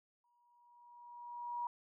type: tone with exponential growth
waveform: sine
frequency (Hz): 959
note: A#5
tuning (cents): +49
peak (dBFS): -35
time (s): 0.24-1.67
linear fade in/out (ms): 2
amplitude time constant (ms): 310
effects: none